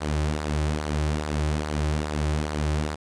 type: tone with flanger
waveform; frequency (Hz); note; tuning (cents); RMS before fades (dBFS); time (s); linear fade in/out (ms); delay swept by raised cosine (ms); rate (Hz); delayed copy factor
sawtooth; 75.6; D#2; -49; -26; 0-2.96; 20; 0.32 to 4.42; 2.4; -0.55
effects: resampled to 22050 Hz + 9-bit